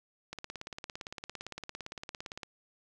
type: click train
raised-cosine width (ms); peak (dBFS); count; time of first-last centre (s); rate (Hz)
0.2; -23; 38; 0.33-2.432; 17.6
effects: none